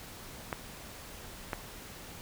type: clicks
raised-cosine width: 0.5 ms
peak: -17 dBFS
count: 2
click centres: 0.528 / 1.532 s
effects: pink hiss -47 dBFS RMS until 2.21 s